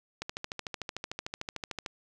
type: click train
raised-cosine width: 0.2 ms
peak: -18 dBFS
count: 23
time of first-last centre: 0.22-1.862 s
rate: 13.4 Hz
effects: none